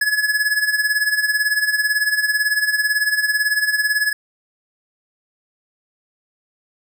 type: tone with tremolo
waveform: square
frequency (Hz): 1700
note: G#6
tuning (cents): +40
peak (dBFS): -14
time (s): 0.01-4.13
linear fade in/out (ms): 5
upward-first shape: sine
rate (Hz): 18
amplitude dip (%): 70
effects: none